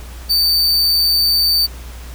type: tone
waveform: 45% pulse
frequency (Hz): 4581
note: D8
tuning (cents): -44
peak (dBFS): -11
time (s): 0.29-1.67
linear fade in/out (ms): 20
effects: added 60 Hz sine -30 dBFS peak until 2.14 s + pink hiss -39 dBFS RMS until 2.14 s